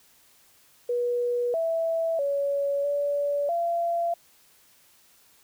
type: tone with pitch steps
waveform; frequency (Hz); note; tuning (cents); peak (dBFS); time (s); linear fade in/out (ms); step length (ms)
sine; 484.5 / 658 / 563 / 574 / 683; B4 / E5 / C#5 / D5 / F5; -33 / -3 / +27 / -40 / -39; -23; 0.89-4.14; 5; 650
effects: white hiss -59 dBFS RMS until 5.43 s